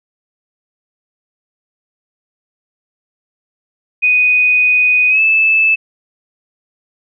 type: tone with pitch glide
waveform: sine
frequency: 2489 to 2623 Hz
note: D#7 to E7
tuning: 0 to -9 cents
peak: -8 dBFS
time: 4.02-5.76 s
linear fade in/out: 20 ms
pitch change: +91 cents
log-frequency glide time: 5.09-5.21 s
effects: none